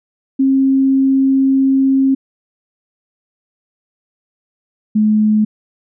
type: tone pair in turn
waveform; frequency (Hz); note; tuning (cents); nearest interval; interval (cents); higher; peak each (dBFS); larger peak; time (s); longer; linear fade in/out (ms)
sine; 268.4 / 213.8; C4 / A3; +44 / -49; major third; 393; first; -9; neither; 0.39-2.15 / 4.95-5.45; first; 10
effects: none